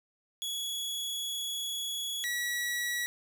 sawtooth tone pair in turn, 3367 / 1932.4 Hz, G#7 / B6, +23 / -38 cents, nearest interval minor seventh, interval 961 cents, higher first, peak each -30 / -27 dBFS, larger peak second, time 0.42-2.24 / 2.24-3.06 s, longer first, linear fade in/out 0 ms, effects none

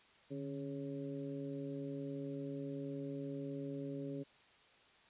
harmonic tone with a mistuned harmonic, 138.59 Hz, C#3, in tune, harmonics 1 / 2 / 3 / 4, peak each -46 / -43 / -47 / -50 dBFS, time 0.3-4.24 s, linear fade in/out 20 ms, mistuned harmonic 1, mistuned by +100 cents, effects white hiss -65 dBFS RMS until 5.09 s + resampled to 8000 Hz

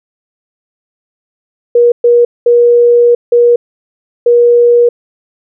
sine tone bursts at uneven times, 478 Hz, A#4, 43 cents sharp, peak -3 dBFS, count 5, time 1.75-1.92 / 2.04-2.25 / 2.46-3.15 / 3.32-3.56 / 4.26-4.89 s, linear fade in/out 5 ms, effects none

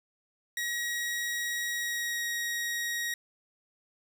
sawtooth tone with pitch glide, 1902 to 1890 Hz, A#6 to A#6, +34 to +23 cents, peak -27 dBFS, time 0.57-3.14 s, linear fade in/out 2 ms, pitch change -11 cents, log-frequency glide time 1.66-2.26 s, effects none

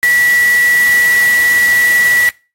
sine tone in noise, 1947 Hz, B6, 25 cents flat, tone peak -8 dBFS, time 0.03-2.29 s, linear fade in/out 0 ms, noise white, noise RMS -22 dBFS, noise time 0.03-2.29 s, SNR +11 dB, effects noise-tail reverb RT60 0.3 s tail -22 dB re dry + AAC 48 kbps

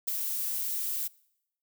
violet noise with ADSR envelope, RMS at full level -26 dBFS, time 0.07-1.08 s, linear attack 15 ms, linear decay 5 ms, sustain -6 dB, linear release 11 ms, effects noise-tail reverb RT60 0.8 s tail -24 dB re dry

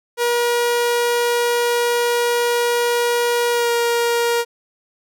sawtooth tone with pitch glide, 478.2 to 471.6 Hz, A#4 to A#4, +44 to +20 cents, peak -12 dBFS, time 0.17-4.45 s, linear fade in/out 50 ms, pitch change -24 cents, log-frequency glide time 3.51-3.71 s, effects none

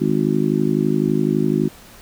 harmonic tone, 51.91 Hz, G#1, in tune, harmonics 3 / 4 / 5 / 6 / 7, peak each -22 / -21 / -22 / -22 / -22 dBFS, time 0-1.69 s, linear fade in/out 20 ms, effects pink hiss -44 dBFS RMS until 2.01 s

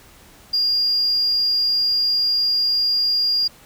sine tone, 4821 Hz, D8, 45 cents sharp, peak -15 dBFS, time 0.53-3.48 s, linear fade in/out 10 ms, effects tanh soft clip ceiling -12 dBFS + pink hiss -48 dBFS RMS until 3.65 s

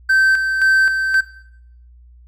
triangle tone with tremolo, 1551 Hz, G6, 19 cents flat, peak -9 dBFS, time 0.09-1.21 s, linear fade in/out 10 ms, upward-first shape square, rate 1.9 Hz, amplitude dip 50%, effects noise-tail reverb RT60 0.7 s tail -17 dB re dry + added 60 Hz sine -42 dBFS peak until 2.27 s

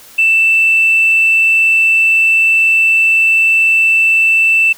sine tone, 2659 Hz, E7, 14 cents sharp, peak -6 dBFS, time 0.18-4.73 s, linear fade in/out 10 ms, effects tanh soft clip ceiling -3 dBFS + white hiss -39 dBFS RMS until 4.77 s

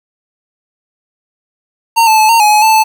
square tone with pitch steps, 917 / 875 / 865 / 918 / 842 / 847 / 880 / 875 Hz, A#5 / A5 / A5 / A#5 / G#5 / G#5 / A5 / A5, -29 / -10 / -30 / -27 / +24 / +34 / 0 / -10 cents, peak -6 dBFS, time 1.96-2.84 s, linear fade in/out 20 ms, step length 110 ms, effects 7-bit

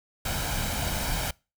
pink noise with comb filter, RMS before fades -29 dBFS, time 0.25-1.31 s, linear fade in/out 5 ms, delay 1.3 ms, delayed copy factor +0.55, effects noise-tail reverb RT60 0.3 s tail -25 dB re dry

